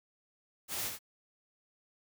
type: noise with echo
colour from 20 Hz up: white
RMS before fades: -37 dBFS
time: 0.68-0.92 s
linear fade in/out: 50 ms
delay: 71 ms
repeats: 1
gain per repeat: -5 dB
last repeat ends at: 0.991 s
effects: none